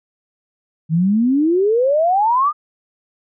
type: exponential sweep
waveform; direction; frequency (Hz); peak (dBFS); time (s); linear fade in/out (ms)
sine; up; 153.6 to 1244.5; -12; 0.89-2.53; 50
effects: none